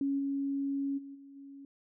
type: tone with level steps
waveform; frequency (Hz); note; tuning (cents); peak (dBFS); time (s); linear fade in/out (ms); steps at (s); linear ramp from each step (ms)
sine; 277.2; C#4; 0; -28 / -30 / -43 / -49 / -46; 0.01-1.65; 2; 0.18 / 0.97 / 1.14 / 1.35; 20
effects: none